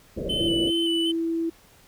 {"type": "low-pass noise", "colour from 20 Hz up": "white", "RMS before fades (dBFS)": -30, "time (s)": [0.16, 0.71], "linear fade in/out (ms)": 20, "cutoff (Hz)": 610, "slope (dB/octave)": 96}
{"type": "tone with vibrato", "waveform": "triangle", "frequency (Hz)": 3017, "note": "F#7", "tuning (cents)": 33, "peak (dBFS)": -23, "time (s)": [0.29, 1.12], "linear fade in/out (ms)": 10, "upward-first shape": "square", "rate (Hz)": 2.6, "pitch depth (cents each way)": 21}
{"type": "tone with pitch glide", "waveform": "sine", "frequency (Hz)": [334.8, 330.4], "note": ["E4", "E4"], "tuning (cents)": [27, 4], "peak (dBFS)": -23, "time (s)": [0.4, 1.5], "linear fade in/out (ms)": 10, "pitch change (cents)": -23, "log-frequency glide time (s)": [0.79, 1.09]}
{"effects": ["pink hiss -55 dBFS RMS until 1.87 s"]}